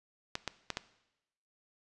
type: clicks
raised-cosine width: 0.2 ms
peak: -16 dBFS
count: 4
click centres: 0.354 / 0.477 / 0.703 / 0.771 s
effects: noise-tail reverb RT60 0.9 s tail -17 dB re dry + resampled to 24000 Hz